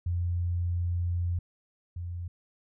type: tone pair in turn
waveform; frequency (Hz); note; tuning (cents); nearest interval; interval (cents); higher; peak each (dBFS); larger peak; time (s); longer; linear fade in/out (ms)
sine; 87.31 / 87.31; F2 / F2; 0 / 0; unison; 0; neither; -26 / -33; first; 0.06-1.39 / 1.96-2.28; first; 5
effects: none